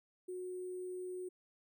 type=tone with sample-and-hold; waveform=sine; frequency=365.4 Hz; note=F#4; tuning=22 cents flat; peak=-40 dBFS; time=0.28-1.29 s; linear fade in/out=10 ms; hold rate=8820 Hz; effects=none